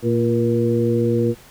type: harmonic tone with a mistuned harmonic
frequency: 116 Hz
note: A#2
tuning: 8 cents flat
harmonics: 1 / 2 / 3 / 4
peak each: -21 / -21 / -21 / -21 dBFS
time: 0.02-1.35 s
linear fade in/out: 50 ms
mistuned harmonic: 4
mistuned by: +44 cents
effects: pink hiss -46 dBFS RMS until 1.5 s